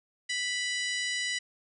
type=harmonic tone with a mistuned harmonic; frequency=987.8 Hz; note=B5; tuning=in tune; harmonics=2 / 3 / 4 / 5 / 6 / 7 / 8 / 9; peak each=-32 / -36 / -38 / -40 / -42 / -43 / -44 / -45 dBFS; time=0.29-1.39 s; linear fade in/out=10 ms; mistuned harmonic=6; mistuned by=-56 cents; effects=none